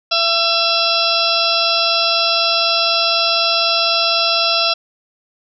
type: harmonic tone with a mistuned harmonic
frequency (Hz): 672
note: E5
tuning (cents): +33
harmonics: 1 / 2 / 4 / 5 / 6 / 7 / 8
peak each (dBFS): -21 / -21 / -21 / -21 / -21 / -21 / -21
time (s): 0.11-4.74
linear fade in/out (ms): 10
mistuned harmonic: 7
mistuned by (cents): +55
effects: none